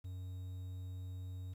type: tone with quantisation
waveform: triangle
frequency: 92 Hz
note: F#2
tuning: 9 cents flat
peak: -40 dBFS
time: 0.04-1.54 s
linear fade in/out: 10 ms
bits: 11
effects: none